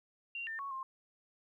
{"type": "tone with pitch steps", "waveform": "sine", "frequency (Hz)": [2764, 1798, 1109, 1060], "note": ["F7", "A6", "C#6", "C6"], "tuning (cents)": [-19, 37, 0, 22], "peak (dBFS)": -38, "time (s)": [0.35, 0.83], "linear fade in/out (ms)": 2, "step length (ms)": 120, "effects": ["13-bit"]}